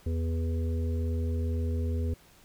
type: harmonic tone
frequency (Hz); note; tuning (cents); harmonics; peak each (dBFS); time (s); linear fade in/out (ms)
82.3; E2; -2; 1 / 3 / 5 / 6; -27 / -37 / -41 / -43; 0.06-2.14; 5
effects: pink hiss -58 dBFS RMS until 2.44 s